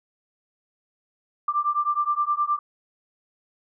sine beating tone pair, 1178 / 1187.6 Hz, D6 / D6, +5 / +19 cents, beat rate 9.6 Hz, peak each -24 dBFS, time 1.48-2.59 s, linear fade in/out 5 ms, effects none

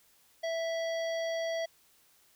harmonic tone with a mistuned harmonic, 659.3 Hz, E5, in tune, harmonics 1 / 3 / 5 / 7 / 9, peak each -31 / -41 / -45 / -48 / -50 dBFS, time 0.43-1.66 s, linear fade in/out 10 ms, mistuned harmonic 9, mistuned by -64 cents, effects white hiss -65 dBFS RMS until 2.35 s

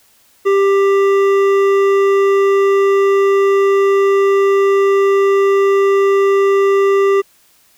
sine tone with hard clipping, 394.4 Hz, G4, 11 cents sharp, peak -11 dBFS, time 0.45-7.22 s, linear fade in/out 20 ms, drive 11 dB, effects white hiss -52 dBFS RMS until 7.77 s

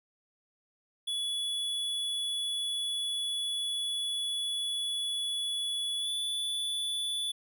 square tone with pitch glide, 3407 to 3459 Hz, G#7 to A7, +44 to -30 cents, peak -31 dBFS, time 1.07-7.32 s, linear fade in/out 10 ms, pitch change +26 cents, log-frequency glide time 5.99-6.1 s, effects none

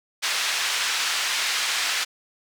pink band-pass noise, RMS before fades -25 dBFS, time 0.22-2.05 s, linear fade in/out 20 ms, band 1700 to 6300 Hz, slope 12 dB/octave, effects none

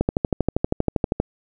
click train, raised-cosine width 2 ms, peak -5 dBFS, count 16, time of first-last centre 0.01-1.2 s, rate 12.6 Hz, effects none

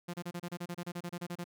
sawtooth tone bursts, 174.61 Hz, F3, in tune, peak -33 dBFS, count 16, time 0.08-1.442 s, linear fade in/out 10 ms, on 57 ms, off 30 ms, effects none

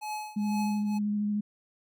square tone with tremolo, 851 Hz, G#5, 42 cents sharp, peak -32 dBFS, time 0.01-0.99 s, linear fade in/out 20 ms, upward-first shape triangle, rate 2.1 Hz, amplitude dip 95%
sine tone with vibrato, 207.7 Hz, G#3, in tune, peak -26 dBFS, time 0.36-1.41 s, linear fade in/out 10 ms, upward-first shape square, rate 13 Hz, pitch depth 11 cents each way
effects none

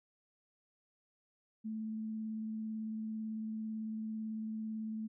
sine tone with vibrato, 218.9 Hz, A3, 9 cents flat, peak -37 dBFS, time 1.64-5.08 s, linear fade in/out 20 ms, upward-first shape triangle, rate 18 Hz, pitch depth 15 cents each way, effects none

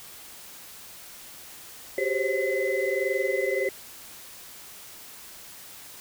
sine tone cluster, 379.2 / 400.4 / 521 / 543 / 2029 Hz, F#4 / G4 / C5 / C#5 / B6, +43 / +37 / -7 / -36 / +46 cents, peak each -30 dBFS, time 1.98-3.69 s, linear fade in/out 2 ms, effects white hiss -45 dBFS RMS until 6 s

